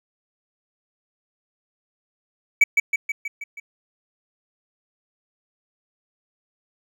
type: tone with echo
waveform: triangle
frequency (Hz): 2282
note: C#7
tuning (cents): +50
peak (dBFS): -8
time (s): 2.61-2.64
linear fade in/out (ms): 5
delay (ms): 160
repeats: 6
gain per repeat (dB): -4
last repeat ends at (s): 3.6
effects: none

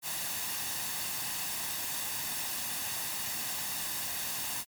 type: noise with comb filter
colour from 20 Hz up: white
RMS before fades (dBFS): -35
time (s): 0.02-4.65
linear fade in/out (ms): 50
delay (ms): 1.1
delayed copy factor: +0.5
effects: high-pass 80 Hz 12 dB/octave + MP3 96 kbps

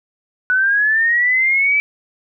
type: linear sweep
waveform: sine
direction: up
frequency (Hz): 1480 to 2318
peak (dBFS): -12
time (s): 0.5-1.8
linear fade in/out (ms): 0
effects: none

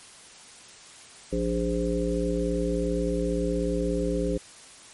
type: harmonic tone with a mistuned harmonic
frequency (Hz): 58.27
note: A#1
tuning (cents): 0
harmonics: 1 / 3 / 5 / 7 / 9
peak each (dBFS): -30 / -30 / -30 / -30 / -30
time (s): 1.32-4.38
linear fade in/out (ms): 10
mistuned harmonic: 9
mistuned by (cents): -23
effects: white hiss -48 dBFS RMS until 4.93 s + MP3 48 kbps

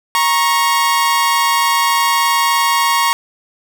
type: tone pair together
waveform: sawtooth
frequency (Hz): 939 / 1099.4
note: A#5 / C#6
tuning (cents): +12 / -15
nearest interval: minor third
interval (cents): 273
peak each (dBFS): -11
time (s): 0.15-3.13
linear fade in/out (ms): 0
effects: none

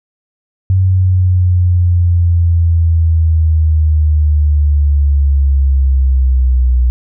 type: linear sweep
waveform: sine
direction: down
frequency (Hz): 94.3 to 61.4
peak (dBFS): -7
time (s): 0.7-6.9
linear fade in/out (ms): 0
effects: none

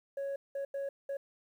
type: tone bursts at uneven times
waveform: sine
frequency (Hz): 554.4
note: C#5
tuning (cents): 0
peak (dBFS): -31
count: 4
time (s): 0.17-0.36 / 0.55-0.65 / 0.74-0.89 / 1.09-1.17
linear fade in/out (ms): 5
effects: tanh soft clip ceiling -33 dBFS + 11-bit

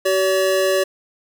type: tone pair together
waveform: square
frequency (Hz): 380 / 569.4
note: F#4 / C#5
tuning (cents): +46 / +46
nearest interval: perfect fifth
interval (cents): 700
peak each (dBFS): -20 / -18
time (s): 0.05-0.84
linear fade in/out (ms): 10
effects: none

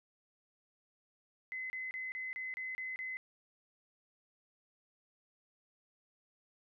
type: tone bursts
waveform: sine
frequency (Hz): 2039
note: C7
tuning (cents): -45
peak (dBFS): -38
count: 8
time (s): 1.52-3.17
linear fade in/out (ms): 0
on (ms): 180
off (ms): 30
effects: none

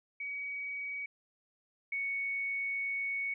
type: tone pair in turn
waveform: sine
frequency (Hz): 2262 / 2223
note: C#7 / C#7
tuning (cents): +34 / +4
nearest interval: unison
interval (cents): 30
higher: first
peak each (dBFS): -36 / -32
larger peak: second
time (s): 0.2-1.06 / 1.92-3.34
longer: second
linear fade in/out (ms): 5
effects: none

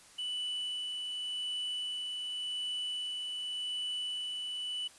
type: tone with tremolo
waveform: triangle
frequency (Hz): 2974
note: F#7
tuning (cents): +8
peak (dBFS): -32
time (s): 0.18-4.88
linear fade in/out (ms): 10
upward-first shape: sine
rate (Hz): 0.88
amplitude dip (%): 25
effects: white hiss -57 dBFS RMS until 4.98 s + resampled to 24000 Hz

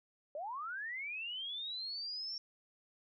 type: linear sweep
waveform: sine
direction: up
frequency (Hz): 560 to 5510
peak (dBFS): -39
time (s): 0.35-2.38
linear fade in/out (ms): 2
effects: none

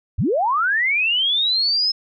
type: linear sweep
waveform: sine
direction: up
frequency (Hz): 53.2 to 5200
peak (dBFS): -16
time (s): 0.18-1.92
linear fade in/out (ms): 10
effects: none

